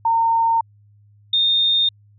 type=tone pair in turn; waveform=sine; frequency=914 / 3656 Hz; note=A#5 / A#7; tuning=-34 / -34 cents; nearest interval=2 octaves; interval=2400 cents; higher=second; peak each=-14 dBFS; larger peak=neither; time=0.05-0.61 / 1.33-1.89 s; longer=neither; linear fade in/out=5 ms; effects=added 103 Hz sine -49 dBFS peak until 2.18 s